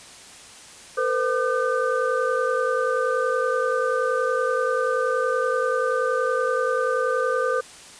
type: tone cluster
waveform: sine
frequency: 460.5 / 511 / 1205 / 1528 Hz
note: A#4 / C5 / D6 / G6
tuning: -21 / -41 / +44 / -45 cents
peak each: -26 / -23 / -26 / -29 dBFS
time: 0.97-7.61 s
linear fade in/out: 10 ms
effects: white hiss -44 dBFS RMS until 7.99 s + resampled to 22050 Hz